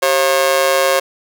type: tone with amplitude modulation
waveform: sawtooth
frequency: 540 Hz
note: C#5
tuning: 45 cents flat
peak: -4 dBFS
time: 0.02-1 s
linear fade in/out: 10 ms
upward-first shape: sine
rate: 151 Hz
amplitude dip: 85%
effects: none